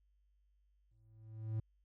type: tone with exponential growth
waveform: triangle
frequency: 110 Hz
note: A2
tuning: in tune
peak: -31 dBFS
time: 0.91-1.6 s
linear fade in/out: 5 ms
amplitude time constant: 150 ms
effects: added 50 Hz sine -70 dBFS peak until 1.84 s